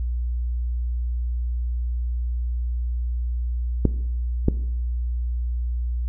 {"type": "clicks", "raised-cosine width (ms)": 3, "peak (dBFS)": -4, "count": 2, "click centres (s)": [3.853, 4.484], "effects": ["noise-tail reverb RT60 0.8 s tail -17 dB re dry", "added 60 Hz sine -22 dBFS peak until 6.08 s"]}